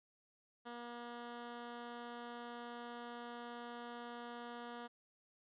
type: tone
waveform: 10% pulse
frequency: 238.8 Hz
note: A#3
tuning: 42 cents sharp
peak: -38 dBFS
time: 0.65-4.88 s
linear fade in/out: 20 ms
effects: resampled to 8000 Hz